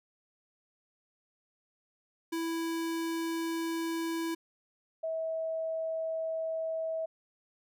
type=tone pair in turn; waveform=square / sine; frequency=330 / 646.4 Hz; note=E4 / E5; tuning=+2 / -34 cents; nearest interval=octave; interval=1164 cents; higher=second; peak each=-32 / -31 dBFS; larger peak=second; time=2.32-4.35 / 5.03-7.06 s; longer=neither; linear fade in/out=10 ms; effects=none